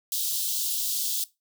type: high-pass noise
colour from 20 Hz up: white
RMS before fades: -28 dBFS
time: 0.12-1.24 s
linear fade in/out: 2 ms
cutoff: 3200 Hz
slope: 48 dB/octave
effects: noise-tail reverb RT60 0.2 s tail -18 dB re dry